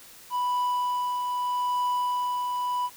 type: tone with tremolo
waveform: triangle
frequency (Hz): 987.8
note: B5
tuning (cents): 0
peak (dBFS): -21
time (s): 0.3-2.9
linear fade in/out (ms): 50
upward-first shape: triangle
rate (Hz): 0.8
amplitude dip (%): 35
effects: white hiss -49 dBFS RMS until 2.96 s